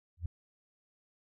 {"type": "tone with exponential growth", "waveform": "sine", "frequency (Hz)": 84.7, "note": "E2", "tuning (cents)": 48, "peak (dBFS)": -28, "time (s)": [0.17, 0.26], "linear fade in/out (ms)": 5, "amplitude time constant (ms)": 18, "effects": []}